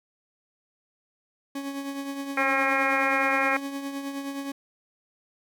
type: tone with tremolo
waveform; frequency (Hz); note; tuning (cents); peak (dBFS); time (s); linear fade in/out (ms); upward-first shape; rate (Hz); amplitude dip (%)
40% pulse; 277.2; C#4; 0; -28; 1.55-4.52; 5; triangle; 9.6; 55
type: harmonic tone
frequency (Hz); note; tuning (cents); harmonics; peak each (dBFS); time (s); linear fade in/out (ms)
269.7; C#4; -47; 2 / 3 / 4 / 5 / 6 / 7 / 8 / 9; -30 / -30 / -30 / -30 / -30 / -30 / -30 / -30; 2.37-3.57; 5
effects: none